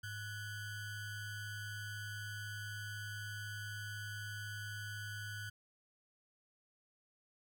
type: ring-modulated tone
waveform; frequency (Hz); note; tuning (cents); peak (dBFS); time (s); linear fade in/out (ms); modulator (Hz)
square; 791; G5; +15; -40; 0.03-5.5; 10; 687
effects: none